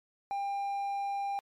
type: tone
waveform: triangle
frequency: 798 Hz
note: G5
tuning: 31 cents sharp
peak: -29 dBFS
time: 0.31-1.39 s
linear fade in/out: 0 ms
effects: MP3 96 kbps